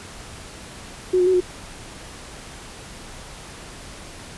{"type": "tone with pitch steps", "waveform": "sine", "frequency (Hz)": [367.8, 358.9, 373.2, 361.4], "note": ["F#4", "F4", "F#4", "F#4"], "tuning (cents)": [-10, 47, 15, -41], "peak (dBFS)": -14, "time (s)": [1.13, 1.406], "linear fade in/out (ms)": 10, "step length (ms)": 69, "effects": ["pink hiss -39 dBFS RMS until 4.37 s", "resampled to 24000 Hz"]}